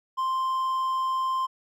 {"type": "tone", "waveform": "triangle", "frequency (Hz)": 1046.5, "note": "C6", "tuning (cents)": 0, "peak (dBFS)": -22, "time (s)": [0.17, 1.47], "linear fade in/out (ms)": 20, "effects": []}